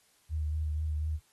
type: tone with vibrato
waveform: sine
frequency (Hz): 76.9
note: D#2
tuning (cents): -20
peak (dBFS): -29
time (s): 0.29-1.2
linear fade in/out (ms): 50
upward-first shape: sine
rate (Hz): 4.1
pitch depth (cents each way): 27
effects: white hiss -67 dBFS RMS until 1.32 s + AAC 32 kbps